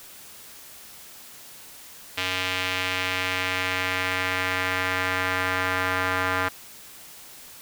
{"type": "tone with band-pass filter sweep", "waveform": "square", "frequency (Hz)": 92.5, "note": "F#2", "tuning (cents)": 0, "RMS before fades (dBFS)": -26, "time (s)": [2.17, 6.49], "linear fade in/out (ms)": 10, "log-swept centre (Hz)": [2800, 1500], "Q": 1.7, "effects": ["white hiss -45 dBFS RMS until 7.61 s"]}